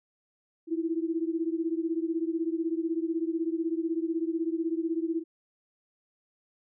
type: beating tone pair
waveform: sine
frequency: 323.3 / 339.3 Hz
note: E4 / F4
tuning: -34 / -50 cents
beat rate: 16 Hz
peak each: -29 / -31 dBFS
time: 0.67-5.24 s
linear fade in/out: 50 ms
effects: none